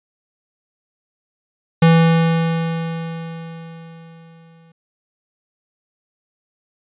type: tone with exponential decay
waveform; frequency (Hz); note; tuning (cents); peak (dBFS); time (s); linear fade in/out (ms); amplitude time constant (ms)
square; 164.81; E3; 0; -8; 1.82-4.72; 5; 630
effects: resampled to 8000 Hz